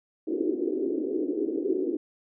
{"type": "band-pass noise", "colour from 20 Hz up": "white", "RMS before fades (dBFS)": -28, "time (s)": [0.27, 1.97], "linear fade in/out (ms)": 10, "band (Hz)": [290, 400], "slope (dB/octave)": 48, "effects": []}